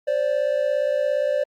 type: tone pair together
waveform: triangle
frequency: 526 / 583.3 Hz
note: C5 / D5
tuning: +9 / -12 cents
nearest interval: major second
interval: 179 cents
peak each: -22 / -19 dBFS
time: 0.07-1.44 s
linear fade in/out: 10 ms
effects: Opus 48 kbps